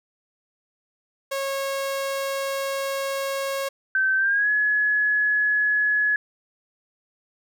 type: tone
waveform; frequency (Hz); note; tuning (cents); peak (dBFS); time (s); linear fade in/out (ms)
sawtooth; 547; C#5; -23; -21; 1.31-3.69; 10
type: tone with pitch glide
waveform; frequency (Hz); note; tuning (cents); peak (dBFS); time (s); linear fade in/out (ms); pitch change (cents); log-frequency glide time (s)
sine; 1545 to 1694.6; G6 to G#6; -26 to +34; -18; 3.95-6.16; 2; +160; 4.17-4.5
effects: none